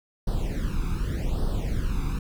brown noise with flanger, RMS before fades -26 dBFS, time 0.27-2.19 s, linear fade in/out 5 ms, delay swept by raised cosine 0.21 to 0.82 ms, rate 0.85 Hz, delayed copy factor +0.95, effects none

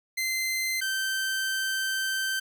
sawtooth tone pair in turn, 2072 / 1552.2 Hz, C7 / G6, -17 / -18 cents, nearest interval perfect fourth, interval 501 cents, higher first, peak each -23 dBFS, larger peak neither, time 0.17-0.81 / 0.81-2.4 s, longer second, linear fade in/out 10 ms, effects none

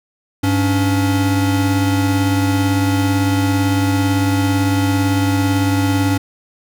square tone pair together, 99.87 / 281.7 Hz, G2 / C#4, +33 / +28 cents, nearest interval octave + tritone, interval 1795 cents, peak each -17 dBFS, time 0.43-6.18 s, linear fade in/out 10 ms, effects none

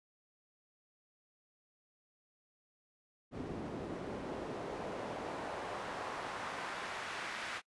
pink noise with band-pass filter sweep, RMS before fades -42 dBFS, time 3.31-7.62 s, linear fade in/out 50 ms, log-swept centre 270 to 1800 Hz, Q 1, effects noise-tail reverb RT60 0.1 s tail -23 dB re dry + resampled to 24000 Hz

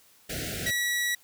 pink band-stop noise, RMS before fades -33 dBFS, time 0.29-0.71 s, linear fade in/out 10 ms, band 730 to 1400 Hz, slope 96 dB/octave
sawtooth tone, 1934 Hz, B6, 37 cents flat, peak -22 dBFS, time 0.66-1.15 s, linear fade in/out 5 ms
effects white hiss -59 dBFS RMS until 1.23 s + high-pass 60 Hz 12 dB/octave

